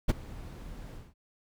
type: noise with ADSR envelope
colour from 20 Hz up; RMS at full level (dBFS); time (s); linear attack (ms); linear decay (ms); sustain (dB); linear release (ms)
brown; -21; 0.08-1.14; 17; 23; -22; 210
effects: none